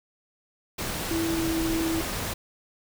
pink noise, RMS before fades -31 dBFS, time 0.78-2.34 s, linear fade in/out 10 ms
sine tone with pitch glide, 329.6 to 326.4 Hz, E4 to E4, 0 to -17 cents, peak -25 dBFS, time 1.11-2.01 s, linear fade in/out 0 ms, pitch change -17 cents, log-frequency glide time 1.29-1.53 s
effects none

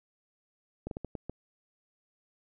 slowing click train, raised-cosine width 2 ms, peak -23 dBFS, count 6, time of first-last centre 0.87-1.296 s, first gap 42 ms, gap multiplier 1.36, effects none

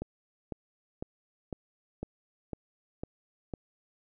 click train, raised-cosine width 2 ms, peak -22 dBFS, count 8, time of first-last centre 0.02-3.538 s, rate 1.99 Hz, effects none

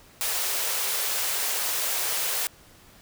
white high-pass noise, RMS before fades -27 dBFS, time 0.21-2.47 s, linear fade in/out 0 ms, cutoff 380 Hz, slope 48 dB/octave, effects pink hiss -53 dBFS RMS until 3.01 s

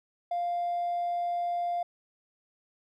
sine tone with hard clipping, 698.5 Hz, F5, in tune, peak -28 dBFS, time 0.31-1.83 s, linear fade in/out 5 ms, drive 1 dB, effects none

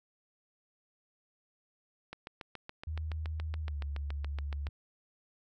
click train, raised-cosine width 0.3 ms, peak -26 dBFS, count 19, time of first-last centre 2.13-4.669 s, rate 7.09 Hz
sine tone with pitch glide, 78.4 to 71.48 Hz, D#2 to D2, +14 to -46 cents, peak -34 dBFS, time 2.87-4.69 s, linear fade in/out 5 ms, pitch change -160 cents, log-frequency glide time 3.6-3.79 s
effects none

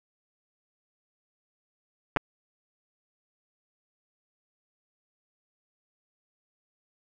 clicks, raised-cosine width 0.5 ms, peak -9 dBFS, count 2, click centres 2.163 / 2.17 s, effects none

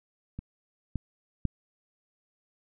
clicks, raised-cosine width 5 ms, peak -24 / -18 / -14 dBFS, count 3, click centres 0.39 / 0.957 / 1.453 s, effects none

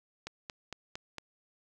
click train, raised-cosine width 0.2 ms, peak -22 dBFS, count 5, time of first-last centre 0.27-1.183 s, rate 4.38 Hz, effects none

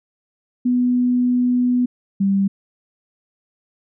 sine tone pair in turn, 247.4 / 196.36 Hz, B3 / G3, +3 / +3 cents, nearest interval major third, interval 400 cents, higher first, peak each -14 dBFS, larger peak neither, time 0.65-1.86 / 2.2-2.48 s, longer first, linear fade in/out 10 ms, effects none

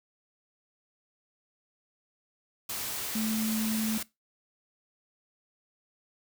sine tone in noise, 219.3 Hz, A3, 6 cents flat, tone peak -28 dBFS, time 3.15-3.98 s, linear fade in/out 5 ms, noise white, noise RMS -35 dBFS, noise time 2.69-4.03 s, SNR +4 dB, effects noise-tail reverb RT60 0.2 s tail -20 dB re dry

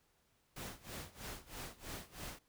pink noise with tremolo, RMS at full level -45 dBFS, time 0.56-2.39 s, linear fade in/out 5 ms, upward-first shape sine, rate 3.1 Hz, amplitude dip 90%, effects pink hiss -75 dBFS RMS until 2.48 s

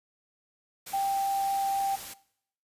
sine tone in noise, 787 Hz, G5, 7 cents sharp, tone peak -25 dBFS, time 0.93-1.96 s, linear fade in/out 10 ms, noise white, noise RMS -41 dBFS, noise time 0.86-2.14 s, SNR +13 dB, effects noise-tail reverb RT60 0.7 s tail -20 dB re dry + resampled to 32000 Hz

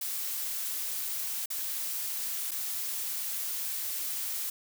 blue noise with dropouts, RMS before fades -34 dBFS, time 0.01-4.5 s, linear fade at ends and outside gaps 5 ms, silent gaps 1.459-1.502 / 2.51-2.515 s, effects none

